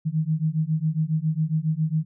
sine beating tone pair, 153.8 / 161.1 Hz, D#3 / E3, -20 / -39 cents, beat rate 7.3 Hz, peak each -24 dBFS, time 0.05-2.05 s, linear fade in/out 20 ms, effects none

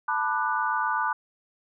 sine chord, B minor seventh, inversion third, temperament equal with one note detuned, 880 / 987.8 / 1191.1 / 1480 Hz, A5 / B5 / D6 / F#6, 0 / 0 / +24 / 0 cents, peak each -29 dBFS, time 0.08-1.13 s, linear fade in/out 5 ms, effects none

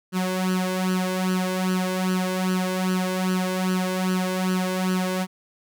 sawtooth tone with flanger, 185 Hz, F#3, in tune, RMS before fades -24 dBFS, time 0.12-5.27 s, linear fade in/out 50 ms, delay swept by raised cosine 0.67 to 1.97 ms, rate 2.5 Hz, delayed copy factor +0.75, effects none

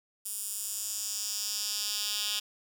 10% pulse tone with high-pass filter sweep, 207.7 Hz, G#3, in tune, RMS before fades -34 dBFS, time 0.25-2.4 s, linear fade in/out 10 ms, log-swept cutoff 9300 to 3600 Hz, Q 1.8, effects none

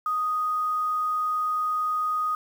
sine tone with quantisation, 1244.5 Hz, D#6, in tune, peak -23 dBFS, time 0.06-2.35 s, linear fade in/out 2 ms, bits 8, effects none

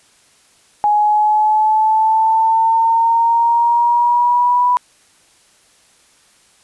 sine exponential sweep, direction up, 833 to 987.8 Hz, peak -10 dBFS, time 0.84-4.77 s, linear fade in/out 0 ms, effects white hiss -52 dBFS RMS until 6.63 s + resampled to 24000 Hz

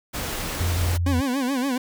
pink noise, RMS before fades -29 dBFS, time 0.13-0.98 s, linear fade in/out 20 ms
sine tone, 86.6 Hz, F2, 14 cents flat, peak -20 dBFS, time 0.6-1.21 s, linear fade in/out 10 ms
40% pulse tone with vibrato, 262.7 Hz, C4, 7 cents sharp, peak -21 dBFS, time 1.06-1.78 s, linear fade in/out 5 ms, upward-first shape sine, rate 7 Hz, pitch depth 130 cents each way
effects none

